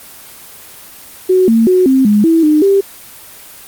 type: tone with pitch steps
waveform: sine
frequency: 371.1 / 226.7 / 367.8 / 264.3 / 208.3 / 327.6 / 304.1 / 394 Hz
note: F#4 / A#3 / F#4 / C4 / G#3 / E4 / D#4 / G4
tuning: +5 / -48 / -10 / +18 / +5 / -11 / -40 / +9 cents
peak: -6 dBFS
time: 1.29-2.81 s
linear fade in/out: 10 ms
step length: 190 ms
effects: white hiss -35 dBFS RMS until 3.67 s + Opus 24 kbps